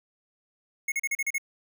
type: tone bursts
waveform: square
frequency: 2176 Hz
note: C#7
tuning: 33 cents flat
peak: -26 dBFS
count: 7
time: 0.88-1.382 s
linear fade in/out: 5 ms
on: 40 ms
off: 37 ms
effects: none